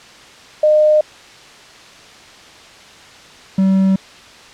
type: tone pair in turn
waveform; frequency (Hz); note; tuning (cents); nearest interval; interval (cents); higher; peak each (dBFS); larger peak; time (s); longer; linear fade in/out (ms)
sine / triangle; 610 / 191.64; D#5 / G3; -34 / -39; octave + minor sixth; 2005; first; -8; neither; 0.63-1.01 / 3.58-3.96; neither; 5
effects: white hiss -40 dBFS RMS until 4.53 s + low-pass 5000 Hz 12 dB/octave